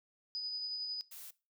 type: tone with tremolo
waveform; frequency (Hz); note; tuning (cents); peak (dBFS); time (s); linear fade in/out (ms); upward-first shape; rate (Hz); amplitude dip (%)
sine; 4978; D#8; 0; -35; 0.35-1.01; 0; sine; 11; 25
type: noise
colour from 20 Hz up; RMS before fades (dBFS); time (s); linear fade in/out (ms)
blue; -49; 1.11-1.31; 10
effects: noise-tail reverb RT60 0.3 s tail -20 dB re dry